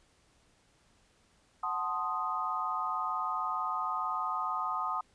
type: chord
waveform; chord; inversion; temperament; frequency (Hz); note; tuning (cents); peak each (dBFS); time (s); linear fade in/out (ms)
sine; F# diminished seventh; none; equal; 740 / 880 / 1046.5 / 1244.5; F#5 / A5 / C6 / Eb6; 0 / 0 / 0 / 0; -39 / -38 / -37 / -33; 1.63-5.01; 5
effects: pink hiss -67 dBFS RMS until 5.14 s + resampled to 22050 Hz

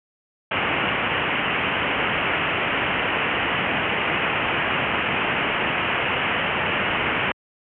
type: low-pass noise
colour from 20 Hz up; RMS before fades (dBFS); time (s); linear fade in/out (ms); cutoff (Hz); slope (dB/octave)
white; -23; 0.51-7.32; 5; 3000; 96
effects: high-pass 80 Hz 12 dB/octave

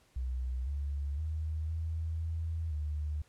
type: tone with pitch steps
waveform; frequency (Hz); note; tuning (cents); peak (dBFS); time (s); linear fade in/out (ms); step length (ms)
sine; 63.2 / 71 / 78.4 / 80.9 / 81.5 / 75.1; B1 / C#2 / D#2 / E2 / E2 / D2; +41 / +42 / +14 / -32 / -19 / +39; -32; 0.16-3.22; 5; 510
effects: pink hiss -67 dBFS RMS until 3.28 s + low-pass 11000 Hz 12 dB/octave

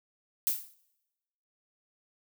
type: noise with exponential decay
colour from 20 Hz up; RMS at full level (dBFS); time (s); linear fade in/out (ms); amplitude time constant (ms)
violet; -24; 0.47-0.74; 0; 57
effects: noise-tail reverb RT60 1.0 s tail -23 dB re dry

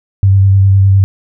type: tone with vibrato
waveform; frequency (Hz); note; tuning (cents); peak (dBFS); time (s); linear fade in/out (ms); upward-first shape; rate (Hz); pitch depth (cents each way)
sine; 97.3; G2; -12; -4; 0.23-1.04; 0; sine; 9.8; 19
effects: none

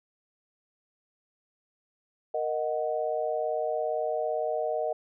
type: chord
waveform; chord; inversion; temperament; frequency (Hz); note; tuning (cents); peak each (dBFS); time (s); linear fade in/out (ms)
sine; D# minor; second; equal; 466.2 / 622.3 / 740; A#4 / D#5 / F#5; 0 / 0 / 0; -32 / -29 / -33; 2.34-4.93; 5
effects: none

